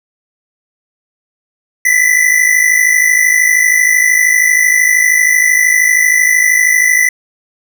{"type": "tone pair together", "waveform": "square", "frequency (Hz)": [1966.1, 2019], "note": ["B6", "B6"], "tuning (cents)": [-8, 38], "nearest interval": "unison", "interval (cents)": 46, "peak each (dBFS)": -11, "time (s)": [1.85, 7.09], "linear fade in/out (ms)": 5, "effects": []}